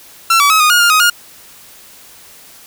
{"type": "tone with pitch steps", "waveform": "sawtooth", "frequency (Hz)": [1351, 1145, 1280, 1232, 1433, 1406, 1256, 1424], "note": ["E6", "D6", "D#6", "D#6", "F6", "F6", "D#6", "F6"], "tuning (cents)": [42, -44, 49, -17, 44, 11, 16, 33], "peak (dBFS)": -4, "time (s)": [0.3, 1.1], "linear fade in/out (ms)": 5, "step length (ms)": 100, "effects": ["white hiss -40 dBFS RMS until 2.66 s"]}